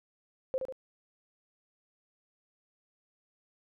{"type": "tone with echo", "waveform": "sine", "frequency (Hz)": 523, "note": "C5", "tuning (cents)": -1, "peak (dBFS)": -27, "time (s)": [0.54, 0.58], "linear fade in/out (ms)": 0, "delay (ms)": 72, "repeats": 2, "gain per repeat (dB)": -5, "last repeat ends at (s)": 0.724, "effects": []}